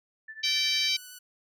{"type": "tone with tremolo", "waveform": "sine", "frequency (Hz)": 1760, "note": "A6", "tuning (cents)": 0, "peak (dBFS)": -37, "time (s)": [0.28, 0.89], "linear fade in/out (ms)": 5, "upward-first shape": "triangle", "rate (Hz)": 11, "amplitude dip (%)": 90}
{"type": "harmonic tone", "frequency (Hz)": 775, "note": "G5", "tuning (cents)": -20, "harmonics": [3, 4, 5, 6, 7, 8], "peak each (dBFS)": [-31, -30, -30, -30, -34, -38], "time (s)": [0.43, 0.97], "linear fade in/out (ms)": 10}
{"type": "tone with vibrato", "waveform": "5% pulse", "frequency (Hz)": 1487, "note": "F#6", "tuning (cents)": 8, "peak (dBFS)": -33, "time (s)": [0.44, 1.19], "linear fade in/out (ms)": 10, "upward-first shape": "sine", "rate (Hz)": 12, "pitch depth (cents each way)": 9}
{"effects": []}